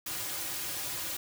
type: noise with comb filter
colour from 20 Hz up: white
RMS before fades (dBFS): -36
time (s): 0.06-1.17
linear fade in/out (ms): 5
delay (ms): 4.5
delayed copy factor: -0.75
effects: none